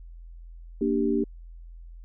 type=chord; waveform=sine; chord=G minor; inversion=first; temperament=equal; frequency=233.1 / 293.7 / 392 Hz; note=Bb3 / D4 / G4; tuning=0 / 0 / 0 cents; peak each=-26 dBFS; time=0.81-1.24 s; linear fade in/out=5 ms; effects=added 42 Hz sine -41 dBFS peak until 2.04 s